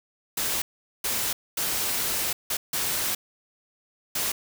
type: noise bursts at uneven times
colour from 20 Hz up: white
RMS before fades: -27 dBFS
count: 6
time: 0.37-0.62 / 1.04-1.33 / 1.57-2.33 / 2.5-2.57 / 2.73-3.15 / 4.15-4.32 s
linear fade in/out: 5 ms
effects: none